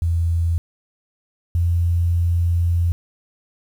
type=tone pair in turn; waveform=sine; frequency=84 / 85.81 Hz; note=E2 / F2; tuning=+33 / -30 cents; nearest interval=unison; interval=37 cents; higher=second; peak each=-16 / -15 dBFS; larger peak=second; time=0.02-0.58 / 1.55-2.92 s; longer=second; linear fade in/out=0 ms; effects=8-bit